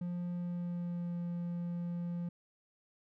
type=tone with pitch glide; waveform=triangle; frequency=175.8 to 173.28 Hz; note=F3 to F3; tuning=+12 to -13 cents; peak=-33 dBFS; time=0.01-2.29 s; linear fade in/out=5 ms; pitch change=-25 cents; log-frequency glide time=0.33-1.18 s; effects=none